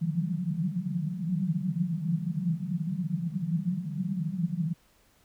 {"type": "band-pass noise", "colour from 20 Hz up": "white", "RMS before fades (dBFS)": -30, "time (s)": [0.01, 4.74], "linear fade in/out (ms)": 10, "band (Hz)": [150, 190], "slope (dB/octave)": 96, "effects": ["pink hiss -64 dBFS RMS until 5.24 s"]}